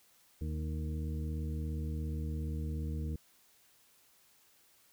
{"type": "harmonic tone with a mistuned harmonic", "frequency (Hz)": 77.2, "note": "D#2", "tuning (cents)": -13, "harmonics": [1, 2, 3, 4, 6], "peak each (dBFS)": [-35, -41, -45, -47, -51], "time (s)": [0.41, 3.16], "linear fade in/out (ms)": 5, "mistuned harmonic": 4, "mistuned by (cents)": 18, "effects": ["white hiss -66 dBFS RMS until 4.92 s"]}